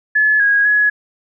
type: tone with pitch steps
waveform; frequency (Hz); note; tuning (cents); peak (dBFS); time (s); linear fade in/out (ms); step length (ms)
sine; 1715 / 1647 / 1685; A6 / G#6 / G#6; -45 / -15 / +25; -10; 0.15-0.9; 10; 250
effects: none